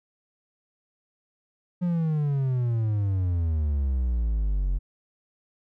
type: exponential sweep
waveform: triangle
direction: down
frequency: 180 to 43.76 Hz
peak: -20 dBFS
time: 1.81-4.79 s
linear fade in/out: 20 ms
effects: none